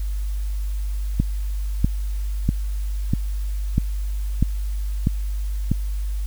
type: click train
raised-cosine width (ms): 5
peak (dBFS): -5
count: 8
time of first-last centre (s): 1.2-5.716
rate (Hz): 1.55
effects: added 50 Hz sine -22 dBFS peak until 6.26 s + white hiss -47 dBFS RMS until 6.26 s